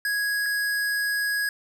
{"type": "tone pair in turn", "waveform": "square", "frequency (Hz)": [1661.2, 1661.2], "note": ["G#6", "G#6"], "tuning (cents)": [0, 0], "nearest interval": "unison", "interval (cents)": 0, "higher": "neither", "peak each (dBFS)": -24, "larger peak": "neither", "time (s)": [[0.05, 0.46], [0.46, 1.49]], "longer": "second", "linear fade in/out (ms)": 2, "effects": []}